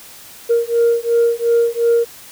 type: beating tone pair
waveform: sine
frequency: 466.4 / 469.2 Hz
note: A#4 / A#4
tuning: +1 / +11 cents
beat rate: 2.8 Hz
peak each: -14 dBFS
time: 0.49-2.05 s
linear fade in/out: 20 ms
effects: tanh soft clip ceiling -7 dBFS + white hiss -39 dBFS RMS until 2.31 s